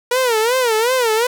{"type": "tone with vibrato", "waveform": "sawtooth", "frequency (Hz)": 475, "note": "A#4", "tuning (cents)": 33, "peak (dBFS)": -10, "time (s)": [0.11, 1.27], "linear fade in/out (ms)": 5, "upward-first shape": "sine", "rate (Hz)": 2.7, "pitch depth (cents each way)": 160, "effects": []}